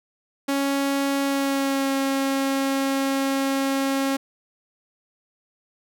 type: tone with pitch glide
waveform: sawtooth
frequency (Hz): 277.2 to 272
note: C#4 to C#4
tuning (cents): 0 to -33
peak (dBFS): -17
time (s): 0.48-4.17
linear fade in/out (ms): 10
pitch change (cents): -33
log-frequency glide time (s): 1.23-1.92
effects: none